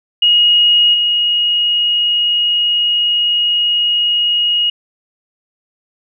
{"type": "tone with level steps", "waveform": "sine", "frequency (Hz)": 2881, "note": "F#7", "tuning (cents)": -47, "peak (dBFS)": [-7, -11], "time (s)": [0.22, 4.7], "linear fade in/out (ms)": 5, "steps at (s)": 0.93, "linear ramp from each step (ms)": 20, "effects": []}